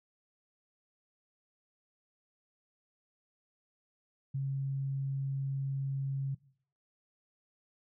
sine tone, 136.5 Hz, C#3, 26 cents flat, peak -31 dBFS, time 4.34-6.35 s, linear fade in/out 10 ms, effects noise-tail reverb RT60 0.6 s tail -21 dB re dry

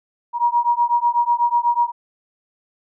sine beating tone pair, 949 / 957.1 Hz, A#5 / A#5, +31 / +45 cents, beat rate 8.1 Hz, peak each -18 dBFS, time 0.33-1.92 s, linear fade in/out 50 ms, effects none

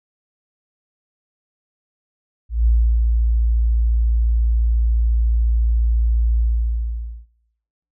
sine tone with ADSR envelope, 57.1 Hz, A#1, 35 cents flat, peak -11 dBFS, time 2.49-7.26 s, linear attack 170 ms, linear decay 330 ms, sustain -3 dB, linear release 860 ms, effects noise-tail reverb RT60 1.0 s tail -21 dB re dry

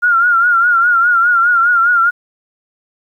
sine tone with vibrato, 1404 Hz, F6, 9 cents sharp, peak -8 dBFS, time 0.02-2.11 s, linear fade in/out 20 ms, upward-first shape triangle, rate 4.9 Hz, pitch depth 85 cents each way, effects 8-bit

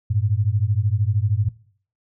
sine beating tone pair, 98 / 111 Hz, G2 / A2, 0 / +16 cents, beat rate 13 Hz, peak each -20 dBFS, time 0.1-1.49 s, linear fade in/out 10 ms, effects noise-tail reverb RT60 0.5 s tail -19 dB re dry

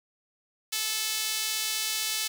sawtooth tone with high-pass filter, 435.9 Hz, A4, 16 cents flat, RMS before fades -30 dBFS, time 0.72-2.28 s, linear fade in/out 10 ms, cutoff 3600 Hz, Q 0.98, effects 8-bit

